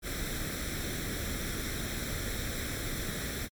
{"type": "noise with comb filter", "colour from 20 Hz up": "pink", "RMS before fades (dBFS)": -35, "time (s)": [0.02, 3.49], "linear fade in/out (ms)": 50, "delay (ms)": 0.53, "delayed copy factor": 0.7, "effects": ["MP3 96 kbps"]}